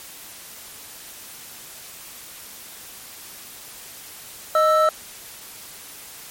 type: tone pair together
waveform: triangle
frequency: 622.2 / 1318.5 Hz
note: D#5 / E6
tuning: 0 / 0 cents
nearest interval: octave + minor second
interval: 1300 cents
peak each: -15 dBFS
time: 4.55-4.89 s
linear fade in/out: 2 ms
effects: white hiss -40 dBFS RMS until 6.3 s + MP3 64 kbps